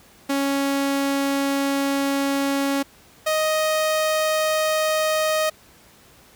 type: tone pair in turn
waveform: sawtooth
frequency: 277.2 / 624.3 Hz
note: C#4 / D#5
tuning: 0 / +6 cents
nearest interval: octave + major second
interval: 1406 cents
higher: second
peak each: -16 / -15 dBFS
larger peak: second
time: 0.29-2.83 / 3.26-5.5 s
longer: first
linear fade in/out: 10 ms
effects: pink hiss -51 dBFS RMS until 6.35 s + high-pass 60 Hz 12 dB/octave